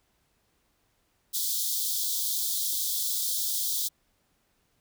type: high-pass noise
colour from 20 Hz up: white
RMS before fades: -29 dBFS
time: 1.33-3.89 s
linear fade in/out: 20 ms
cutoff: 3300 Hz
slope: 96 dB/octave
effects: pink hiss -71 dBFS RMS until 4.8 s